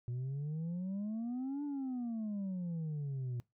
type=exponential two-way sweep; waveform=sine; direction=up then down; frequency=119.1 to 293.7 to 119.1 Hz; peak=-33 dBFS; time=0.08-3.4 s; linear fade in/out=0 ms; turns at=1.64 s; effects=noise-tail reverb RT60 0.2 s tail -25 dB re dry + tanh soft clip ceiling -35 dBFS